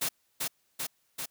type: noise with echo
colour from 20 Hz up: white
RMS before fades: -30 dBFS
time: 0.01-0.09 s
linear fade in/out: 10 ms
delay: 390 ms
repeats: 3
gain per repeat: -2 dB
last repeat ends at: 1.26 s
effects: white hiss -72 dBFS RMS until 1.3 s